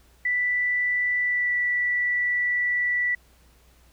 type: tone with pitch glide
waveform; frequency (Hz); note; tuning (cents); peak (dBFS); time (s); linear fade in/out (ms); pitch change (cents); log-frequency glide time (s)
sine; 1975.5 to 1960.7; B6 to B6; 0 to -13; -21; 0.25-3.15; 5; -13; 1.21-1.55
effects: added 60 Hz sine -56 dBFS peak until 3.92 s + pink hiss -60 dBFS RMS until 3.92 s